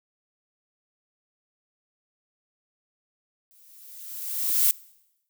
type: noise with exponential growth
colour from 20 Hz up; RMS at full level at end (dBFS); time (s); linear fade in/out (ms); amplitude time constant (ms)
violet; -18; 3.51-4.71; 0; 260
effects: noise-tail reverb RT60 0.9 s tail -23 dB re dry